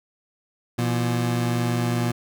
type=tone pair together; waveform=25% pulse; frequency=120 / 169.07 Hz; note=B2 / E3; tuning=-49 / +44 cents; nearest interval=tritone; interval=593 cents; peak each=-18 / -26 dBFS; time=0.78-2.12 s; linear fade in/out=10 ms; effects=none